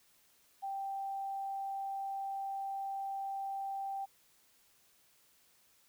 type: tone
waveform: sine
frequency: 784 Hz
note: G5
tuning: in tune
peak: -36 dBFS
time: 0.62-4.06 s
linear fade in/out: 20 ms
effects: white hiss -68 dBFS RMS until 5.88 s